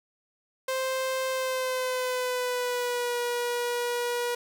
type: tone with pitch glide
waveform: sawtooth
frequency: 523 to 482.4 Hz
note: C5 to B4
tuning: -1 to -41 cents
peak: -23 dBFS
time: 0.68-4.35 s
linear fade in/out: 5 ms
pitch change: -140 cents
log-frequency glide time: 1.29-3.18 s
effects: none